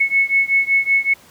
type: beating tone pair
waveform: sine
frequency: 2197 / 2202.3 Hz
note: C#7 / C#7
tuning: -16 / -12 cents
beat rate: 5.3 Hz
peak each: -16 / -17 dBFS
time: 0-1.14 s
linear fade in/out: 10 ms
effects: pink hiss -47 dBFS RMS until 1.3 s + high-pass 100 Hz 12 dB/octave